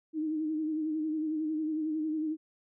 sine tone with vibrato, 311.1 Hz, D#4, in tune, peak -29 dBFS, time 0.13-2.37 s, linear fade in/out 50 ms, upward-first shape sine, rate 11 Hz, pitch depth 46 cents each way, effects none

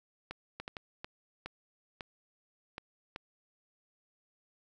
clicks, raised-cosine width 0.3 ms, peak -24 dBFS, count 9, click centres 0.31 / 0.6 / 0.679 / 0.768 / 1.045 / 1.46 / 2.008 / 2.781 / 3.161 s, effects 11-bit

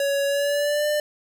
square tone with pitch glide, 560 to 596.7 Hz, C#5 to D5, +18 to +27 cents, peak -21 dBFS, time 0-1 s, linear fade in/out 2 ms, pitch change +109 cents, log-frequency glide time 0.26-0.87 s, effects none

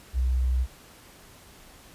sine tone, 63.3 Hz, B1, 43 cents sharp, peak -21 dBFS, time 0.13-0.67 s, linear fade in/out 50 ms, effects pink hiss -51 dBFS RMS until 1.94 s + resampled to 32000 Hz

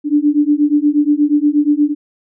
sine beating tone pair, 290.3 / 298.7 Hz, D4 / D4, -20 / +29 cents, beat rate 8.4 Hz, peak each -13 dBFS, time 0.04-1.95 s, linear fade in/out 50 ms, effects none

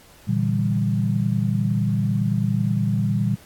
sine chord, E half-diminished seventh, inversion second, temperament equal, 116.54 / 146.83 / 164.81 / 196 Hz, Bb2 / D3 / E3 / G3, 0 / 0 / 0 / 0 cents, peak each -22 / -26 / -27 / -23 dBFS, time 0.27-3.36 s, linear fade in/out 20 ms, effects pink hiss -50 dBFS RMS until 3.45 s + AAC 64 kbps

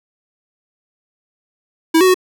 square tone with pitch steps, 324.3 / 373.2 / 368.8 Hz, E4 / F#4 / F#4, -28 / +15 / -6 cents, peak -9 dBFS, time 1.94-2.144 s, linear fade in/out 10 ms, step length 68 ms, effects none

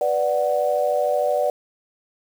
sine chord, B minor, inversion none, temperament equal, 493.9 / 587.3 / 740 Hz, B4 / D5 / F#5, 0 / 0 / 0 cents, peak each -24 / -20 / -24 dBFS, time 0.01-1.5 s, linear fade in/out 2 ms, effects 7-bit

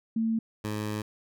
sine / 15% pulse tone pair in turn, 224.8 / 106.28 Hz, A3 / G#2, +37 / +40 cents, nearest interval octave + minor second, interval 1297 cents, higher first, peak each -24 dBFS, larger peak neither, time 0.16-0.39 / 0.64-1.02 s, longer second, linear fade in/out 5 ms, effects none

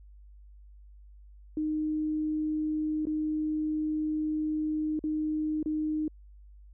sine tone with dropouts, 308 Hz, D#4, 17 cents flat, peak -27 dBFS, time 1.57-6.08 s, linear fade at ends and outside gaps 2 ms, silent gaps 3.054-3.069 / 4.992-5.039 / 5.629-5.659 s, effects added 50 Hz sine -49 dBFS peak until 6.73 s

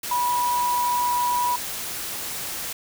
sine tone in noise, 976 Hz, B5, 21 cents flat, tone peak -20 dBFS, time 0.11-1.56 s, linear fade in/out 5 ms, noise white, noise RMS -31 dBFS, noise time 0.03-2.73 s, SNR +8 dB, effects none

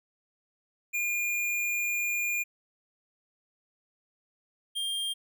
square tone pair in turn, 2418 / 3201 Hz, D7 / G7, +50 / +36 cents, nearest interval perfect fourth, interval 486 cents, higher second, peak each -28 / -30 dBFS, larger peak first, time 0.93-2.44 / 4.75-5.14 s, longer first, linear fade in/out 20 ms, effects none

